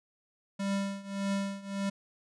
square tone with tremolo, 197.5 Hz, G3, 13 cents sharp, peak -28 dBFS, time 0.59-1.9 s, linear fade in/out 10 ms, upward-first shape triangle, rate 1.7 Hz, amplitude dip 90%, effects resampled to 22050 Hz

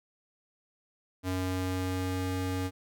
45% pulse ring-modulated tone, 185 Hz, F#3, in tune, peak -26 dBFS, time 1.23-2.71 s, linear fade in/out 50 ms, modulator 92.4 Hz, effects none

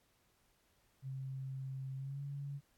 sine tone with pitch glide, 133.3 to 141.06 Hz, C3 to C#3, +33 to +31 cents, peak -40 dBFS, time 1.02-2.61 s, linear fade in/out 50 ms, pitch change +98 cents, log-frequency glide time 1.96-2.22 s, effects pink hiss -74 dBFS RMS until 2.77 s + AAC 64 kbps

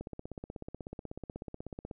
click train, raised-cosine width 2 ms, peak -27 dBFS, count 32, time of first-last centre 0.01-1.912 s, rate 16.3 Hz, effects none

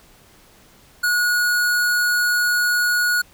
square tone, 1453 Hz, F#6, 32 cents flat, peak -17 dBFS, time 1.03-3.22 s, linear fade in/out 10 ms, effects pink hiss -51 dBFS RMS until 3.33 s

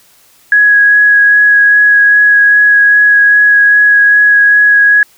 sine tone with vibrato, 1666 Hz, G#6, 5 cents sharp, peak -3 dBFS, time 0.52-5.03 s, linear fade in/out 2 ms, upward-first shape sine, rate 2.5 Hz, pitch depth 10 cents each way, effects white hiss -46 dBFS RMS until 5.17 s

